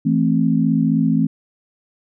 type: chord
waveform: sine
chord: A minor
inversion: second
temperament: equal with one note detuned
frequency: 164.81 / 220 / 263.6 Hz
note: E3 / A3 / C4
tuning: 0 / 0 / +13 cents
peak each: -18 dBFS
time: 0.05-1.27 s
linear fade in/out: 10 ms
effects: none